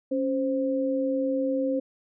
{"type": "tone pair together", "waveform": "sine", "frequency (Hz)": [274.9, 523.3], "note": ["C#4", "C5"], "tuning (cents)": [-14, 0], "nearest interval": "major seventh", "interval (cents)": 1114, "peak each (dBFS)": -26, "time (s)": [0.11, 1.8], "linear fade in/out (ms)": 10, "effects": []}